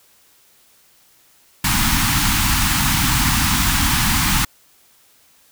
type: band-stop noise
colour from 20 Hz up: pink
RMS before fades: -17 dBFS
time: 1.64-4.45 s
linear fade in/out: 5 ms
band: 290 to 820 Hz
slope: 48 dB/octave
effects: white hiss -54 dBFS RMS until 5.51 s